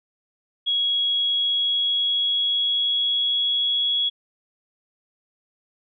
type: tone with pitch glide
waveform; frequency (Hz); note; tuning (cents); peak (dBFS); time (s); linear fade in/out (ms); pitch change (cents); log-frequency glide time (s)
sine; 3322 to 3347; G#7 to G#7; 0 to +13; -19; 0.66-4.1; 20; +13; 1.09-3.89
effects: none